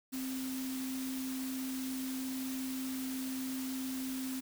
sine tone in noise, 261.6 Hz, C4, in tune, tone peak -36 dBFS, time 0.12-4.41 s, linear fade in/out 20 ms, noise white, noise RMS -45 dBFS, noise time 0.12-4.41 s, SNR +6 dB, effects none

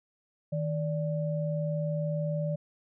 sine tone pair together, 156.9 / 583.5 Hz, D#3 / D5, +15 / -11 cents, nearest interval octave + major seventh, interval 2274 cents, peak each -29 / -33 dBFS, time 0.52-2.56 s, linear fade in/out 10 ms, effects none

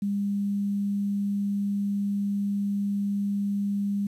sine tone with quantisation, 201.3 Hz, G3, 46 cents sharp, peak -24 dBFS, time 0.02-4.07 s, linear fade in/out 5 ms, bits 9, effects resampled to 32000 Hz

